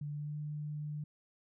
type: tone with pitch glide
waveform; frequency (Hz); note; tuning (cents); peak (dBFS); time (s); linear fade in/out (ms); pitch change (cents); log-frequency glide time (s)
sine; 146.83 to 149.48; D3 to D3; 0 to +31; -37; 0.01-1.04; 5; +31; 0.12-0.36
effects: none